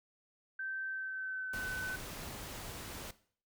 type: tone with pitch glide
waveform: sine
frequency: 1552 to 1512.2 Hz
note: G6 to F#6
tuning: -18 to +37 cents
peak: -37 dBFS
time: 0.59-1.96 s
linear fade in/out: 5 ms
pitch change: -45 cents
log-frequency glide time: 0.88-1.66 s
type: noise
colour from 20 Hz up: pink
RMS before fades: -45 dBFS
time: 1.53-3.11 s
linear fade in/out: 5 ms
effects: noise-tail reverb RT60 0.5 s tail -17 dB re dry